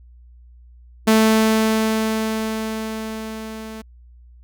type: tone with level ramp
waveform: sawtooth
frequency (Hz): 220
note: A3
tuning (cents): 0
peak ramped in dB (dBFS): -7 to -28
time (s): 1.07-3.82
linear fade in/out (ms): 10
effects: added 60 Hz sine -43 dBFS peak until 4.43 s + Opus 48 kbps